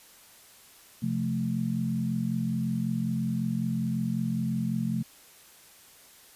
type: chord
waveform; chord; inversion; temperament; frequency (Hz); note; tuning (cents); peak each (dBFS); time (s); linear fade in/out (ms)
sine; F major; second; equal; 130.81 / 174.61 / 220; C3 / F3 / A3; 0 / 0 / 0; -32 / -31 / -29; 1.02-5.03; 10
effects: white hiss -54 dBFS RMS until 6.35 s + resampled to 32000 Hz